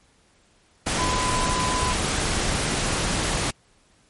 sine tone in noise, 1007 Hz, B5, 33 cents sharp, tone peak -25 dBFS, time 0.98-1.93 s, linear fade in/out 10 ms, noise pink, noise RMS -24 dBFS, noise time 0.86-3.51 s, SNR -4 dB, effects pink hiss -60 dBFS RMS until 4.09 s + MP3 48 kbps

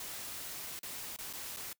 white noise with dropouts, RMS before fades -43 dBFS, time 0-1.73 s, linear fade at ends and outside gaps 2 ms, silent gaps 0.791-0.831 / 1.163-1.187 / 1.329-1.335 / 1.564-1.569 s, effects noise-tail reverb RT60 0.1 s tail -22 dB re dry

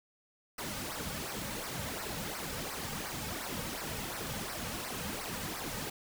pink noise with flanger, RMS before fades -39 dBFS, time 0.58-5.9 s, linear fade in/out 5 ms, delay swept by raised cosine 0.28 to 2.98 ms, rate 2.8 Hz, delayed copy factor -0.7, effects none

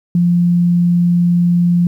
sine tone, 174.2 Hz, F3, 4 cents flat, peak -9 dBFS, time 0.15-1.87 s, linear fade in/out 2 ms, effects 8-bit

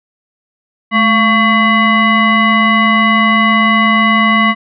sine tone with frequency modulation, 1119 Hz, C#6, 16 cents sharp, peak -7 dBFS, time 0.91-4.55 s, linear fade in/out 50 ms, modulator 903 Hz, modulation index 1.4, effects none

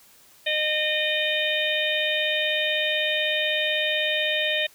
harmonic tone, 612 Hz, D#5, 29 cents flat, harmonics 1 / 3 / 4 / 5 / 6, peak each -28 / -28 / -28 / -28 / -28 dBFS, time 0.46-4.67 s, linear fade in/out 10 ms, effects white hiss -54 dBFS RMS until 4.74 s

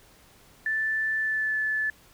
sine tone with pitch glide, 1760 to 1736.8 Hz, A6 to A6, 0 to -23 cents, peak -24 dBFS, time 0.66-1.9 s, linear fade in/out 2 ms, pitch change -23 cents, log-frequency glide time 1.18-1.57 s, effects pink hiss -56 dBFS RMS until 2.13 s

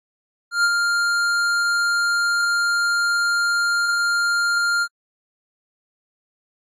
square tone with ADSR envelope, 1400 Hz, F6, 4 cents sharp, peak -14 dBFS, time 0.51-4.88 s, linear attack 130 ms, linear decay 46 ms, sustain -4 dB, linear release 57 ms, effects low-pass 8000 Hz 12 dB/octave + AAC 48 kbps

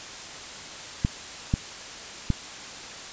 clicks, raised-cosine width 5 ms, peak -9 dBFS, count 3, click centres 1.049 / 1.539 / 2.303 s, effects white hiss -39 dBFS RMS until 3.12 s + resampled to 16000 Hz

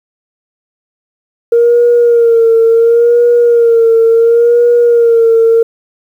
sine tone with vibrato, 466.3 Hz, A#4, 1 cent sharp, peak -3 dBFS, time 1.52-5.63 s, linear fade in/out 5 ms, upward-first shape sine, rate 0.71 Hz, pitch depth 44 cents each way, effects tanh soft clip ceiling 0 dBFS + 7-bit

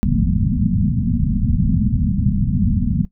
white low-pass noise, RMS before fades -17 dBFS, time 0.03-3.05 s, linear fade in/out 0 ms, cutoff 240 Hz, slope 96 dB/octave, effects noise-tail reverb RT60 0.1 s tail -17 dB re dry

